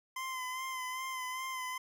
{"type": "tone with vibrato", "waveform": "25% pulse", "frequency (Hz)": 1031, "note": "C6", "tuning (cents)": -26, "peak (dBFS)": -33, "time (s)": [0.16, 1.78], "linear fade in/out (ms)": 5, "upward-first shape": "sine", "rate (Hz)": 2.5, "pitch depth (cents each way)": 34, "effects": []}